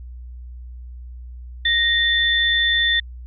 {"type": "tone pair together", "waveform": "sine", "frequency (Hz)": [1864.7, 3530], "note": ["A#6", "A7"], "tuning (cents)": [0, 5], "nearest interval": "major seventh", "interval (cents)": 1105, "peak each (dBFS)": [-18, -18], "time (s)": [1.65, 3], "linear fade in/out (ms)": 5, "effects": ["added 61 Hz sine -33 dBFS peak until 3.26 s"]}